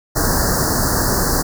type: band-stop noise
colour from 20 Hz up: pink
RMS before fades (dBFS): -17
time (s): 0.15-1.43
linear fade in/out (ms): 20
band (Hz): 1800 to 4400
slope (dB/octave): 96
effects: none